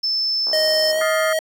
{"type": "tone", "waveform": "sine", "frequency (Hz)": 5274, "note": "E8", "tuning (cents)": 0, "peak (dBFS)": -18, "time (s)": [0.03, 0.92], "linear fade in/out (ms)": 10}
{"type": "click train", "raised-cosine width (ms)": 1, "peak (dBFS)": -20, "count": 38, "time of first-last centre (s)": [0.47, 1.018], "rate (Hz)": 67.5}
{"type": "tone with pitch glide", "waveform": "square", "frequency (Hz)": [622.3, 634.6], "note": ["D#5", "D#5"], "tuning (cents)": [0, 34], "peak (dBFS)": -18, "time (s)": [0.53, 1.39], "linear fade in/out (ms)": 2, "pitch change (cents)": 34, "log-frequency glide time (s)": [0.94, 0.99]}
{"type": "chord", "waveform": "sine", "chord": "F dominant seventh", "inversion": "third", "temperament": "equal", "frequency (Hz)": [1244.5, 1396.9, 1760, 2093], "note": ["Eb6", "F6", "A6", "C7"], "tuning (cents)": [0, 0, 0, 0], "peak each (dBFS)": [-25, -27, -28, -29], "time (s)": [1.01, 1.33], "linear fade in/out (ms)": 2}
{"effects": ["high-pass 400 Hz 12 dB/octave", "8-bit"]}